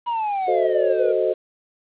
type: exponential sweep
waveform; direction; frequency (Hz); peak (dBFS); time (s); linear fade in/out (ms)
triangle; down; 973 to 466.2; -19; 0.06-1.13; 20
type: chord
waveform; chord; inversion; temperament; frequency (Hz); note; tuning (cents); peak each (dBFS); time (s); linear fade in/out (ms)
sine; F# diminished seventh; none; equal; 370 / 440 / 523.3 / 622.3; F#4 / A4 / C5 / Eb5; 0 / 0 / 0 / 0; -23; 0.47-1.34; 20
effects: resampled to 8000 Hz + 8-bit